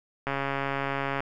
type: click train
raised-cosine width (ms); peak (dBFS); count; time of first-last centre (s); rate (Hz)
0.5; -14; 130; 0.27-1.205; 138
effects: none